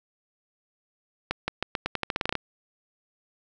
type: accelerating click train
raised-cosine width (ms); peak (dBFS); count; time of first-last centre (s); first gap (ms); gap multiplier
0.3; -10; 14; 1.31-2.353; 170; 0.86
effects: none